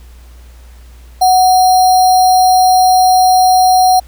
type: tone with sample-and-hold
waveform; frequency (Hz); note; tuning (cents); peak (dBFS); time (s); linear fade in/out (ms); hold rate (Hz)
sine; 740; F#5; 0; -5; 1.21-4; 10; 4900
effects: added 60 Hz sine -34 dBFS peak until 4.07 s + pink hiss -47 dBFS RMS until 4.07 s